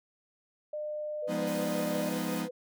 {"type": "tone with pitch glide", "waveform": "sine", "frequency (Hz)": [603, 598.1], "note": ["D5", "D5"], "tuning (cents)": [46, 31], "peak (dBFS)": -33, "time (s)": [0.73, 2.09], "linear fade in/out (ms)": 5, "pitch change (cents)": -15, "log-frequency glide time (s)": [1.33, 1.47]}
{"type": "tone with tremolo", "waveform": "sine", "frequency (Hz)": 499.5, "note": "B4", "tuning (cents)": 20, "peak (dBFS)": -35, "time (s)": [1.22, 2.51], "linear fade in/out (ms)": 10, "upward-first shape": "triangle", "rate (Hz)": 5.6, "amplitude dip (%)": 85}
{"type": "chord", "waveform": "45% pulse", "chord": "F half-diminished seventh", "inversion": "none", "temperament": "equal", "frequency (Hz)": [174.61, 207.7, 246.9, 311.1], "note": ["F3", "Ab3", "Cb4", "Eb4"], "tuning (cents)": [0, 0, 0, 0], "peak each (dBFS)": -37, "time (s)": [1.27, 2.49], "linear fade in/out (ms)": 50}
{"type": "noise", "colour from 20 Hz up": "white", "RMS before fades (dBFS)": -45, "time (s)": [1.47, 2.42], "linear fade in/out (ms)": 5}
{"effects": []}